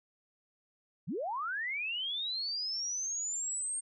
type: linear sweep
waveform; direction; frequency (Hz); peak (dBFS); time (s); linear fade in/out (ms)
sine; up; 116.54 to 8660; -33; 1.07-3.81; 20
effects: none